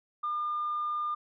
sine tone, 1206 Hz, D6, 46 cents sharp, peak -28 dBFS, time 0.23-1.15 s, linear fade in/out 10 ms, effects tanh soft clip ceiling -25 dBFS

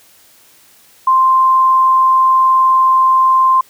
sine tone, 1046.5 Hz, C6, in tune, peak -7 dBFS, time 1.07-3.61 s, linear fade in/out 5 ms, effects white hiss -47 dBFS RMS until 3.69 s + high-pass 60 Hz 12 dB/octave

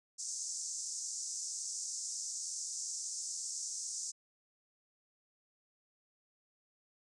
pink band-pass noise, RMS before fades -41 dBFS, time 0.18-4.12 s, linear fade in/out 20 ms, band 5600 to 8100 Hz, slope 48 dB/octave, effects resampled to 24000 Hz

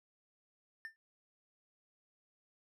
triangle tone with exponential decay, 1790 Hz, A6, 29 cents sharp, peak -37 dBFS, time 0.85-0.96 s, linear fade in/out 0 ms, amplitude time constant 23 ms, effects none

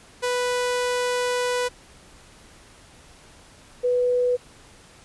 sawtooth / sine tone pair in turn, 493.9 / 493.9 Hz, B4 / B4, 0 / 0 cents, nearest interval unison, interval 0 cents, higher neither, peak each -18 / -18 dBFS, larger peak neither, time 0.22-1.69 / 3.83-4.37 s, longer first, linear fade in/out 20 ms, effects pink hiss -50 dBFS RMS until 5.04 s + resampled to 24000 Hz

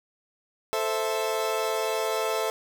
30% pulse chord, A minor, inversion none, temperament equal, 440 / 523.3 / 659.3 Hz, A4 / C5 / E5, 0 / 0 / 0 cents, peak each -26 / -29 / -27 dBFS, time 0.73-2.5 s, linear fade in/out 0 ms, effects none

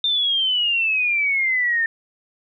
sine exponential sweep, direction down, 3624 to 1800 Hz, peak -17 dBFS, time 0.04-1.86 s, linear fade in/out 2 ms, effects none

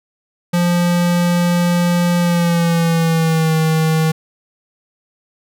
square tone with pitch glide, 174.61 to 159.2 Hz, F3 to D#3, 0 to +40 cents, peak -13 dBFS, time 0.53-4.12 s, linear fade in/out 10 ms, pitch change -160 cents, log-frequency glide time 2.19-3.54 s, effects none

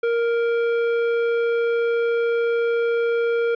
sine tone with hard clipping, 466.9 Hz, A#4, 3 cents sharp, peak -20 dBFS, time 0.03-3.55 s, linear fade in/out 5 ms, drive 10 dB, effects resampled to 11025 Hz

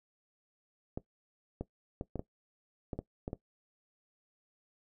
clicks, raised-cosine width 2 ms, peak -23 dBFS, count 9, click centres 0.975 / 1.61 / 2.011 / 2.157 / 2.194 / 2.932 / 2.99 / 3.279 / 3.331 s, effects noise-tail reverb RT60 0.1 s tail -17 dB re dry

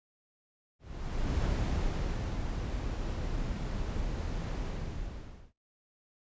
brown noise with ADSR envelope, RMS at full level -29 dBFS, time 0.79-5.53 s, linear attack 620 ms, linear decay 950 ms, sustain -5 dB, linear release 940 ms, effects noise-tail reverb RT60 0.3 s tail -26 dB re dry + resampled to 16000 Hz

